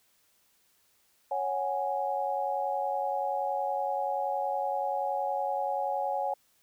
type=chord; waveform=sine; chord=C# suspended fourth; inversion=none; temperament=equal; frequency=554.4 / 740 / 830.6 Hz; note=C#5 / F#5 / G#5; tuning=0 / 0 / 0 cents; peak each=-33 / -33 / -31 dBFS; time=1.31-6.34 s; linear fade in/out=5 ms; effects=white hiss -68 dBFS RMS until 6.62 s